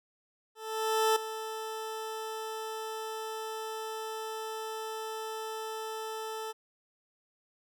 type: tone with ADSR envelope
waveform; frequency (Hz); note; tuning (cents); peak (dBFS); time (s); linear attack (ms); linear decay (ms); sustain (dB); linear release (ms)
20% pulse; 440; A4; 0; -18; 0.55-6.53; 610; 6; -13; 25
effects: none